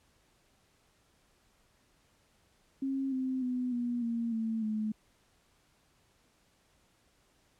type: tone with pitch steps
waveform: sine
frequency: 270 / 260.1 / 250.5 / 241.2 / 232.3 / 223.8 / 215.5 Hz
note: C#4 / C4 / B3 / B3 / A#3 / A3 / A3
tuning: -45 / -10 / +25 / -41 / -6 / +30 / -36 cents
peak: -30 dBFS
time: 2.82-4.92 s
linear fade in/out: 5 ms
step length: 300 ms
effects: pink hiss -69 dBFS RMS until 7.59 s + low-pass 11000 Hz 12 dB/octave